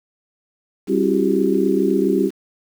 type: tone cluster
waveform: sine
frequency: 196.7 / 271.5 / 335.7 / 372.2 / 399.8 Hz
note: G3 / C#4 / E4 / F#4 / G4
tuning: +6 / -36 / +32 / +10 / +34 cents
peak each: -21 dBFS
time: 0.87-2.31 s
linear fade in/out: 50 ms
effects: 7-bit